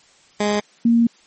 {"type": "tone pair in turn", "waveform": ["15% pulse", "sine"], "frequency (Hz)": [207.7, 233.1], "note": ["G#3", "A#3"], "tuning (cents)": [0, 0], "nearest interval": "major second", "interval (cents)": 200, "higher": "second", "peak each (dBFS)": -11, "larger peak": "neither", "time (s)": [[0.4, 0.6], [0.85, 1.07]], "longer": "second", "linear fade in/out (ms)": 5, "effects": ["white hiss -53 dBFS RMS until 1.26 s", "MP3 32 kbps"]}